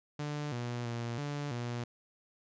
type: tone with pitch steps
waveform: sawtooth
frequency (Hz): 147.8 / 120.7 / 117.9 / 145 / 120.2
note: D3 / B2 / A#2 / D3 / B2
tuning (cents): +11 / -39 / +20 / -22 / -46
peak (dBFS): -31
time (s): 0.19-1.84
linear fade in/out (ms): 5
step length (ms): 330
effects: resampled to 16000 Hz